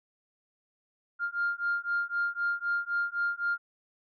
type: beating tone pair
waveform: sine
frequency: 1400 / 1403.9 Hz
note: F6 / F6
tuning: +4 / +9 cents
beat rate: 3.9 Hz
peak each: -30 dBFS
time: 1.19-3.58 s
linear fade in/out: 50 ms
effects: tanh soft clip ceiling -21 dBFS